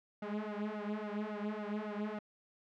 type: tone with flanger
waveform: sawtooth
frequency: 210.1 Hz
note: G#3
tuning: 20 cents sharp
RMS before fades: -39 dBFS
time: 0.22-2.19 s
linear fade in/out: 5 ms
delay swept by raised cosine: 1.4 to 4.5 ms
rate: 3.6 Hz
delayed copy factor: +0.95
effects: low-pass 2000 Hz 12 dB/octave